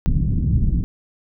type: low-pass noise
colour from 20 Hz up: pink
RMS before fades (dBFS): -18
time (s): 0.06-0.84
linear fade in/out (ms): 0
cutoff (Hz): 200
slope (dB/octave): 24
effects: none